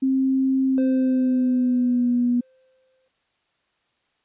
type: tone with pitch glide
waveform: sine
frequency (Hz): 265.1 to 243.1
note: C4 to B3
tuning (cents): +23 to -27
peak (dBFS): -17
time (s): 0.02-2.41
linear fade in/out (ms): 10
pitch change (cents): -150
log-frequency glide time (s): 0.65-2.08
type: tone with exponential decay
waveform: triangle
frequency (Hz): 520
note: C5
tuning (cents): -11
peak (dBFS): -24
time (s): 0.78-3.08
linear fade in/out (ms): 0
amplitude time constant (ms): 500
effects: white hiss -69 dBFS RMS until 4.24 s + resampled to 8000 Hz